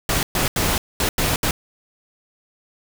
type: noise bursts at uneven times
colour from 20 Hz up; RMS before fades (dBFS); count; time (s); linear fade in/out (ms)
pink; -20; 6; 0.09-0.23 / 0.35-0.48 / 0.56-0.78 / 1-1.09 / 1.18-1.36 / 1.43-1.51; 2
effects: none